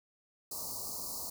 white band-stop noise, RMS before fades -40 dBFS, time 0.51-1.3 s, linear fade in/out 5 ms, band 1200 to 4200 Hz, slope 96 dB/octave, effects none

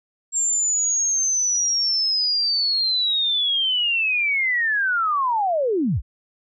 sine linear sweep, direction down, 7459 to 34.49 Hz, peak -18 dBFS, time 0.32-6.02 s, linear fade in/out 50 ms, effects none

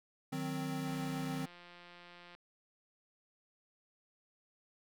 square chord, C diminished, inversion first, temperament equal, 155.56 / 185 / 261.6 Hz, Eb3 / Gb3 / C4, 0 / 0 / 0 cents, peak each -41 / -45 / -40 dBFS, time 0.32-1.46 s, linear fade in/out 10 ms
click train, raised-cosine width 0.3 ms, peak -39 dBFS, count 260, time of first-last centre 0.87-2.35 s, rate 175 Hz
effects none

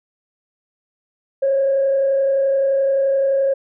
sine tone with frequency modulation, 545 Hz, C#5, 29 cents flat, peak -13 dBFS, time 1.42-3.54 s, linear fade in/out 10 ms, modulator 31.6 Hz, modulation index 0.3, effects tanh soft clip ceiling -10 dBFS

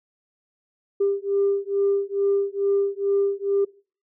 sine beating tone pair, 397.2 / 399.5 Hz, G4 / G4, +23 / +33 cents, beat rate 2.3 Hz, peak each -22 dBFS, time 1-3.65 s, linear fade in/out 10 ms, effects noise-tail reverb RT60 0.4 s tail -22 dB re dry + tanh soft clip ceiling -13 dBFS

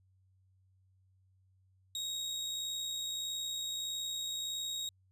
30% pulse tone with amplitude modulation, 3773 Hz, A#7, 20 cents sharp, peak -32 dBFS, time 1.95-4.89 s, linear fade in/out 2 ms, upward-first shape sine, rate 61.6 Hz, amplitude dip 30%, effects added 94 Hz sine -66 dBFS peak until 5.11 s + resampled to 32000 Hz

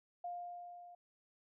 sine tone with level ramp, 704 Hz, F5, 14 cents sharp, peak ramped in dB -39 to -53 dBFS, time 0.24-0.95 s, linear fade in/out 5 ms, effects none

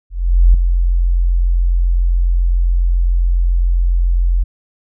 sine tone with ADSR envelope, 43.65 Hz, F1, in tune, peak -3 dBFS, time 0.1-4.44 s, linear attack 440 ms, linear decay 5 ms, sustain -7 dB, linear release 15 ms, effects none

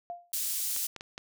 sine tone with exponential decay, 698.5 Hz, F5, in tune, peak -32 dBFS, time 0.1-0.32 s, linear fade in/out 0 ms, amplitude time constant 47 ms
pink high-pass noise, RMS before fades -32 dBFS, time 0.33-0.87 s, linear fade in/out 5 ms, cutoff 7200 Hz, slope 12 dB/octave
clicks, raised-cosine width 0.2 ms, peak -23 dBFS, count 4, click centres 0.764 / 0.963 / 1.009 / 1.179 s
effects none

